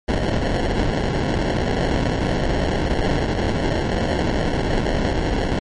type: noise with sample-and-hold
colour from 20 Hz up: pink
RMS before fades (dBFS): -20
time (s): 0.08-5.59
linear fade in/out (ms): 0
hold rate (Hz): 1225
effects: low-pass 5000 Hz 12 dB/octave + MP3 48 kbps